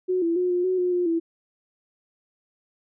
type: tone with pitch steps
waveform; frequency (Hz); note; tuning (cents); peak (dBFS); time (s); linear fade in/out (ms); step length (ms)
sine; 367.6 / 335.3 / 361.3 / 355.6 / 370.7 / 359.6 / 355.2 / 331.8; F#4 / E4 / F#4 / F4 / F#4 / F#4 / F4 / E4; -11 / +30 / -41 / +31 / +3 / -49 / +29 / +11; -20; 0.08-1.2; 20; 140
effects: none